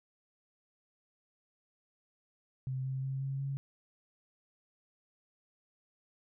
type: tone with pitch steps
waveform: sine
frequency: 130.81 / 132.48 / 134.18 / 135.89 / 137.63 Hz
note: C3 / C3 / C3 / C#3 / C#3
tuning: 0 / +22 / +44 / -34 / -12 cents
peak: -33 dBFS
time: 2.67-3.57 s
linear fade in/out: 0 ms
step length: 180 ms
effects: none